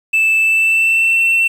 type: tone with pitch glide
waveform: triangle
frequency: 2637 to 2696 Hz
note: E7 to E7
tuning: 0 to +38 cents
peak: -8 dBFS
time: 0.13-1.48 s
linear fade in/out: 10 ms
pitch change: +38 cents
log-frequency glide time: 0.4-1.22 s
effects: tanh soft clip ceiling -4 dBFS + 7-bit